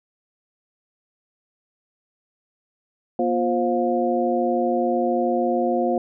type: tone cluster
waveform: sine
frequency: 239.7 / 352.7 / 526 / 709 Hz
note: A#3 / F4 / C5 / F5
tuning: +48 / +17 / +9 / +26 cents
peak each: -24 dBFS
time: 3.19-5.98 s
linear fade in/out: 2 ms
effects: none